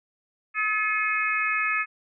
sine tone cluster, 1278 / 1720 / 2162 / 2525 Hz, D#6 / A6 / C#7 / D#7, +46 / -40 / -44 / +25 cents, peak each -28 dBFS, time 0.54-1.86 s, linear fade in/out 50 ms, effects none

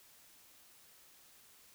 silence, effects white hiss -62 dBFS RMS until 1.74 s

